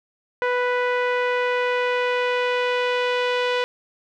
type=tone with low-pass filter sweep; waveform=sawtooth; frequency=494 Hz; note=B4; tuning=in tune; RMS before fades=-22 dBFS; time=0.42-3.64 s; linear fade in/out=0 ms; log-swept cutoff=1900 to 3200 Hz; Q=1.7; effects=none